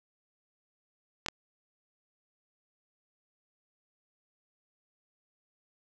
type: clicks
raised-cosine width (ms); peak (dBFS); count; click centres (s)
0.2; -14; 2; 1.262 / 1.285
effects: none